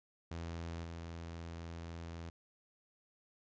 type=tone with level steps; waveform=sawtooth; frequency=83.7 Hz; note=E2; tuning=27 cents sharp; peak=-37 / -40 dBFS; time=0.31-2.3 s; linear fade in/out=5 ms; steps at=0.84 s; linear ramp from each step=2 ms; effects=resampled to 16000 Hz